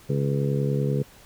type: harmonic tone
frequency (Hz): 70.2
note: C#2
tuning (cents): +22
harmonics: 2 / 3 / 4 / 5 / 6 / 7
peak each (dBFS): -23 / -30 / -35 / -36 / -30 / -32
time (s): 0.09-1.03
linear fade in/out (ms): 10
effects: pink hiss -51 dBFS RMS until 1.25 s